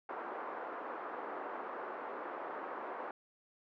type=band-pass noise; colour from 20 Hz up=white; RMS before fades=-43 dBFS; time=0.09-3.11 s; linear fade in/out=2 ms; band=310 to 1300 Hz; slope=24 dB/octave; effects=none